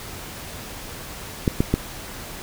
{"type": "clicks", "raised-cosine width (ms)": 3, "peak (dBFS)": -4, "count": 3, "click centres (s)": [1.478, 1.605, 1.74], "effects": ["pink hiss -36 dBFS RMS until 2.42 s"]}